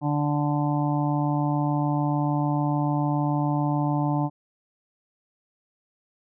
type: harmonic tone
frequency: 146.83 Hz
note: D3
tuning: in tune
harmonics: 1 / 2 / 4 / 5 / 6 / 7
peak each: -24 / -26 / -35 / -32 / -31 / -37 dBFS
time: 0.01-4.3 s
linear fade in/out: 50 ms
effects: none